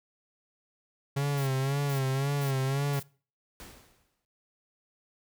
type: tone with vibrato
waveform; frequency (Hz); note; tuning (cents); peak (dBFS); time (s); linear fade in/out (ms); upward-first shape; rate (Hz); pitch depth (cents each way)
45% pulse; 137.5; C#3; -14; -26; 1.16-3; 10; sine; 1.9; 70
type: noise bursts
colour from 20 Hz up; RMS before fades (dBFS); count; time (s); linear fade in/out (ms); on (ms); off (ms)
blue; -44; 4; 1.37-3.03; 5; 100; 420
type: noise with exponential decay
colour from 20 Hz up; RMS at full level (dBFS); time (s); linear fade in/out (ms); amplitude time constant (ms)
pink; -44; 3.6-4.25; 0; 140
effects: noise-tail reverb RT60 0.4 s tail -22 dB re dry